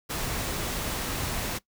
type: noise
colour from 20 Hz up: pink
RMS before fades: -31 dBFS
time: 0.09-1.59 s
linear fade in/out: 20 ms
effects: noise-tail reverb RT60 0.1 s tail -19 dB re dry